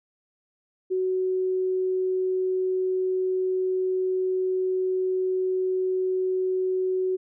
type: tone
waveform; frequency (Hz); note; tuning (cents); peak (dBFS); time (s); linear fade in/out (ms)
sine; 372.5; F#4; +12; -22; 0.9-7.17; 20
effects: none